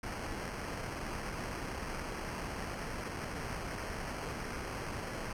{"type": "noise with sample-and-hold", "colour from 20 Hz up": "pink", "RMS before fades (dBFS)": -40, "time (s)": [0.03, 5.33], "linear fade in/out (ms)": 5, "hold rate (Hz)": 3675, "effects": ["low-pass 11000 Hz 12 dB/octave"]}